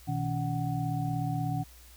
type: tone cluster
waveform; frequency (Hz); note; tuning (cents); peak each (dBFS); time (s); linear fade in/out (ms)
sine; 121.2 / 157.7 / 282.3 / 744; B2 / D#3 / C#4 / F#5; -32 / +24 / +32 / +9; -32 / -32 / -37 / -36; 0.07-1.64; 20
effects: added 60 Hz sine -52 dBFS peak until 1.96 s + white hiss -56 dBFS RMS until 1.96 s